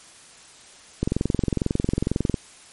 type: click train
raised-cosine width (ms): 3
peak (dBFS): -8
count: 30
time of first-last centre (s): 1.03-2.342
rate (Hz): 22.1
effects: white hiss -48 dBFS RMS until 2.72 s + MP3 48 kbps